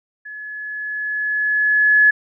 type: tone with level ramp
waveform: sine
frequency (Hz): 1704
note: G#6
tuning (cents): +44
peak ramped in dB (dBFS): -31 to -8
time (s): 0.25-2.11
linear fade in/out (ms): 10
effects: none